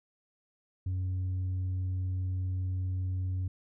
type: tone with tanh clipping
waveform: sine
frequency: 92.5 Hz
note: F#2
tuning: in tune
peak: -30 dBFS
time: 0.86-3.48 s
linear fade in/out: 5 ms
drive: 2 dB
effects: none